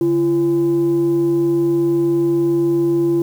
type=tone pair together; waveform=sine; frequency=143.86 / 340 Hz; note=D3 / F4; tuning=-35 / -46 cents; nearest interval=octave + minor third; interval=1489 cents; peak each=-22 / -12 dBFS; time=0.01-3.22 s; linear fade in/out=2 ms; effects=tanh soft clip ceiling -10 dBFS + 7-bit